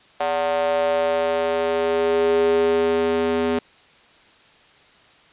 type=tone with high-pass filter sweep; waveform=square; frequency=82.41 Hz; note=E2; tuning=in tune; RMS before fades=-20 dBFS; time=0.2-3.59 s; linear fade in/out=5 ms; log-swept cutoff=660 to 320 Hz; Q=5; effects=white hiss -52 dBFS RMS until 5.32 s + resampled to 8000 Hz